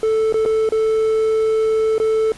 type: tone with dropouts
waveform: triangle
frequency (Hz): 440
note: A4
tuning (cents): 0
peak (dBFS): -12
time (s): 0.03-2.32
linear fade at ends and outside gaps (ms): 1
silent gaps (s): 0.325-0.342 / 0.452-0.459 / 0.69-0.722 / 1.981-2
effects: pink hiss -41 dBFS RMS until 2.37 s + resampled to 24000 Hz